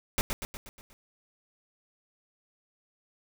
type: noise with echo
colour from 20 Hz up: pink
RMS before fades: -26 dBFS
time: 0.18-0.21 s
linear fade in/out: 0 ms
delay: 120 ms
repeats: 6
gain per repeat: -5 dB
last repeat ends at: 0.93 s
effects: none